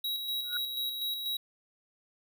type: tone with tremolo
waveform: square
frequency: 3857 Hz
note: B7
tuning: 42 cents flat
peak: -31 dBFS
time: 0.04-1.37 s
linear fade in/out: 5 ms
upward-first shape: square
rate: 4.1 Hz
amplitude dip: 40%
type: tone with exponential growth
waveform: sine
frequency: 1446 Hz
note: F#6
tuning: 40 cents flat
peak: -31 dBFS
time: 0.43-0.57 s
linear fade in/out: 2 ms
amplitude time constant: 30 ms
effects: none